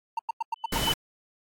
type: tone bursts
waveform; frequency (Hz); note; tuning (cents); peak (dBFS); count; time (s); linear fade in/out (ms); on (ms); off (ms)
triangle; 912; A#5; -38; -23; 7; 0.17-0.894; 5; 22; 95
type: tone with exponential growth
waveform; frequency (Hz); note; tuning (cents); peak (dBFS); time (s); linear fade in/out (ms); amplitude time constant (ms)
sine; 3007; F#7; +27; -21; 0.56-0.92; 1; 78
type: noise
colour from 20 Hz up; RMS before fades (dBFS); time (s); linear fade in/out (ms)
pink; -30; 0.72-0.94; 5
effects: AAC 64 kbps